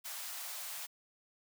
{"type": "high-pass noise", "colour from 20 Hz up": "white", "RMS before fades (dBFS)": -43, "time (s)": [0.04, 0.87], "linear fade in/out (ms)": 20, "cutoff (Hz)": 600, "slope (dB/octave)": 48, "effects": []}